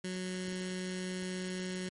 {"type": "tone with notch filter", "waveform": "15% pulse", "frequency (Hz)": 184, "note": "F#3", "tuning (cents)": -9, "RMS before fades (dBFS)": -38, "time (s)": [0.04, 1.89], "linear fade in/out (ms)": 5, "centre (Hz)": 740, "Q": 0.54, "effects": ["MP3 48 kbps"]}